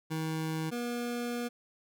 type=tone pair in turn; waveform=25% pulse; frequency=159 / 240.2 Hz; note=D#3 / B3; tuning=+38 / -48 cents; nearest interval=perfect fifth; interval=714 cents; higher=second; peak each=-28 / -29 dBFS; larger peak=first; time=0.1-0.71 / 0.71-1.49 s; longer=second; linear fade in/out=20 ms; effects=none